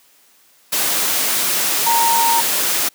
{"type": "tone in noise", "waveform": "sine", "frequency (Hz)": 925, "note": "A#5", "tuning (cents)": -14, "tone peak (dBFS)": -14, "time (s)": [1.86, 2.41], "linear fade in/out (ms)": 10, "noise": "white", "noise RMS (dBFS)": -18, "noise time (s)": [0.72, 2.89], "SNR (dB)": 1, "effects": ["white hiss -53 dBFS RMS until 2.94 s", "high-pass 200 Hz 12 dB/octave"]}